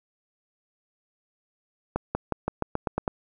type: accelerating click train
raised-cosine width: 1 ms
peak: -11 dBFS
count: 9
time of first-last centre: 1.96-3.078 s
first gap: 190 ms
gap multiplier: 0.91
effects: none